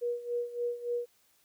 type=tone with tremolo; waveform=sine; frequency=480.2 Hz; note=B4; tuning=49 cents flat; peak=-28 dBFS; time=0.01-1.06 s; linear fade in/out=20 ms; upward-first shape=sine; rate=3.5 Hz; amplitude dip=80%; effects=white hiss -68 dBFS RMS until 1.44 s